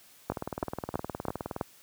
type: two click trains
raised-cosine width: 1 ms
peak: -14 / -19 dBFS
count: 5 / 25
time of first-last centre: 0.3-1.611 / 0.32-1.564 s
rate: 3.05 / 19.3 Hz
effects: white hiss -57 dBFS RMS until 1.82 s + high-pass 60 Hz 12 dB/octave